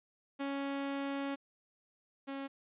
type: tone pair in turn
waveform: sawtooth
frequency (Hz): 277.6 / 274.1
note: C#4 / C#4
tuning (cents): +3 / -19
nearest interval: unison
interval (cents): 22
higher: first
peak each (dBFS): -31 / -35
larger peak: first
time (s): 0.39-1.36 / 2.27-2.48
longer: first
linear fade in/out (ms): 20
effects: resampled to 8000 Hz